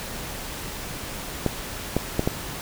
clicks, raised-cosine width 2 ms, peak -7 dBFS, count 4, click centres 1.463 / 1.966 / 2.194 / 2.275 s, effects pink hiss -34 dBFS RMS until 2.61 s

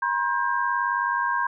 sine tone cluster, 964 / 1063 / 1593 Hz, B5 / C6 / G6, -42 / +27 / +27 cents, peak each -26 dBFS, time 0.02-1.47 s, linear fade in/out 5 ms, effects none

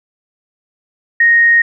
sine tone, 1864.7 Hz, A#6, in tune, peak -6 dBFS, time 1.2-1.62 s, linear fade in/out 5 ms, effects none

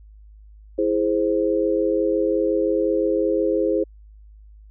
sine chord, E augmented, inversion none, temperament equal, 329.6 / 415.3 / 523.3 Hz, E4 / G#4 / B#4, 0 / 0 / 0 cents, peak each -22 dBFS, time 0.78-3.84 s, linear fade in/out 10 ms, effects added 52 Hz sine -43 dBFS peak until 4.7 s

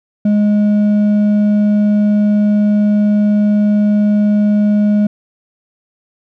sine tone with hard clipping, 207.9 Hz, G#3, 2 cents sharp, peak -10 dBFS, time 0.25-5.07 s, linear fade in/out 5 ms, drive 4 dB, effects none

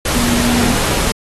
sine tone in noise, 240 Hz, B3, 49 cents flat, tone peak -15 dBFS, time 0.15-0.74 s, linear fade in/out 5 ms, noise pink, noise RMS -17 dBFS, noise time 0.05-1.12 s, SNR -1 dB, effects AAC 32 kbps

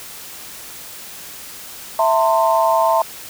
sine chord, A minor, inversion second, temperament equal with one note detuned, 659.3 / 900 / 1046.5 Hz, E5 / A5 / C6, 0 / +39 / 0 cents, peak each -16 / -16 / -19 dBFS, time 1.99-3.02 s, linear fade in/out 2 ms, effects white hiss -35 dBFS RMS until 3.29 s

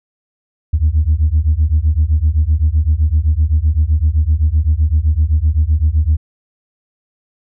sine beating tone pair, 73.42 / 81.22 Hz, D2 / E2, 0 / -25 cents, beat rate 7.8 Hz, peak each -12 dBFS, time 0.73-6.17 s, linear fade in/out 10 ms, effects tanh soft clip ceiling -5 dBFS

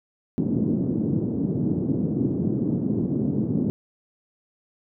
white band-pass noise, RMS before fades -24 dBFS, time 0.38-3.7 s, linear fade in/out 0 ms, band 120 to 300 Hz, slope 24 dB/octave, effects none

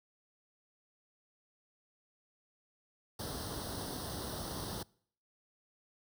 pink noise with comb filter, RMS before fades -40 dBFS, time 3.19-4.83 s, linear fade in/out 5 ms, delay 0.21 ms, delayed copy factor +0.85, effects noise-tail reverb RT60 0.6 s tail -25 dB re dry + high-pass 60 Hz 12 dB/octave

